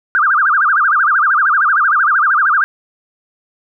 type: tone with vibrato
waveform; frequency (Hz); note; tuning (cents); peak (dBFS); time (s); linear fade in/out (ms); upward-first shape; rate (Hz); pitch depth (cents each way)
sine; 1375; F6; -27; -9; 0.15-2.64; 0; sine; 13; 280
effects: none